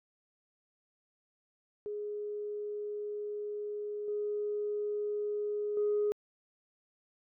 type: tone with level steps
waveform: sine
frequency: 416.4 Hz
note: G#4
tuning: 5 cents sharp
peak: -35 / -31 / -26 dBFS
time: 1.86-6.12 s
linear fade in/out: 0 ms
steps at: 4.08 / 5.77 s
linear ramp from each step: 2 ms
effects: tanh soft clip ceiling -23 dBFS